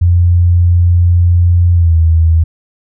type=tone with pitch glide; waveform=sine; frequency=87.31 to 81.46 Hz; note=F2 to E2; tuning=0 to -20 cents; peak=-5 dBFS; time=0.01-2.44 s; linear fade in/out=10 ms; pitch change=-120 cents; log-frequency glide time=1.73-1.96 s; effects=none